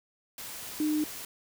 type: tone in noise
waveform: sine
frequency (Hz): 304.5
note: D#4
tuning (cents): -37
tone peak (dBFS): -25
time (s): 0.8-1.04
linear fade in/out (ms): 2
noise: white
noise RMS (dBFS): -41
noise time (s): 0.38-1.25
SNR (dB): +13
effects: none